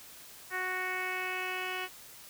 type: tone with low-pass filter sweep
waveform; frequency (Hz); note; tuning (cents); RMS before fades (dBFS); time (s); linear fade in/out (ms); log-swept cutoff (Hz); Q
10% pulse; 369.4; F#4; -3; -35; 0.5-1.89; 50; 1900 to 3100; 3.7
effects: white hiss -51 dBFS RMS until 2.29 s